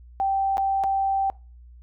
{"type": "tone with dropouts", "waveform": "sine", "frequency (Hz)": 780, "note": "G5", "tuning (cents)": -9, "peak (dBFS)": -20, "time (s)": [0.2, 1.3], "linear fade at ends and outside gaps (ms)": 0, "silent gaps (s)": [[0.571, 0.58], [0.837, 0.841]], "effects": ["noise-tail reverb RT60 0.3 s tail -22 dB re dry", "added 60 Hz sine -44 dBFS peak until 1.82 s"]}